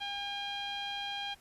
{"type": "tone with low-pass filter", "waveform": "sawtooth", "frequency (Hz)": 806, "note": "G5", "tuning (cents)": 48, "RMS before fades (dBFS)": -38, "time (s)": [0, 1.35], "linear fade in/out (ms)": 20, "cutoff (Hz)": 3400, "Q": 5.7, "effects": ["pink hiss -62 dBFS RMS until 1.4 s", "resampled to 32000 Hz"]}